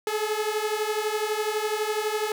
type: beating tone pair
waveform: sawtooth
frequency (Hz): 421.6 / 433.6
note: G#4 / A4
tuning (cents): +26 / -25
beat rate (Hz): 12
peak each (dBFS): -24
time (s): 0.07-2.32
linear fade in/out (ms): 2
effects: none